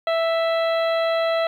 harmonic tone with a mistuned harmonic, 659.3 Hz, E5, in tune, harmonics 1 / 2 / 3 / 4 / 5 / 6, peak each -19 / -28 / -31 / -36 / -35 / -36 dBFS, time 0.07-1.47 s, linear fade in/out 2 ms, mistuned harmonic 6, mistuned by +22 cents, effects 9-bit

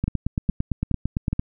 two click trains, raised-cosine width 5 ms, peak -10 / -10 dBFS, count 13 / 4, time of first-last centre 0.04-1.394 / 0.08-1.33 s, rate 8.86 / 2.4 Hz, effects none

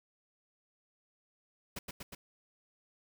pink noise with echo, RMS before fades -41 dBFS, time 1.76-1.79 s, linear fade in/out 5 ms, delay 120 ms, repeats 3, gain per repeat -2 dB, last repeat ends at 2.15 s, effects none

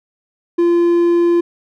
triangle tone, 344.1 Hz, F4, 26 cents flat, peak -8 dBFS, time 0.58-1.41 s, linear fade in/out 10 ms, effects none

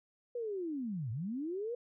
sine linear two-way sweep, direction down then up, 493.9 to 103.83 to 493.9 Hz, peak -35 dBFS, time 0.35-1.75 s, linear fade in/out 5 ms, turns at 1.11 s, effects none

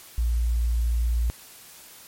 sine tone, 58.27 Hz, A#1, in tune, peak -20 dBFS, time 0.18-1.3 s, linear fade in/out 0 ms, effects white hiss -47 dBFS RMS until 2.07 s + MP3 64 kbps

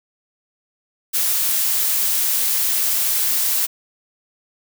blue noise, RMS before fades -19 dBFS, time 1.13-3.67 s, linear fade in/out 20 ms, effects none

